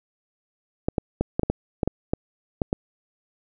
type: clicks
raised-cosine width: 2 ms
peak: -8 dBFS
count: 11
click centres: 0.885 / 0.982 / 1.21 / 1.395 / 1.433 / 1.5 / 1.832 / 1.876 / 2.135 / 2.618 / 2.729 s
effects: none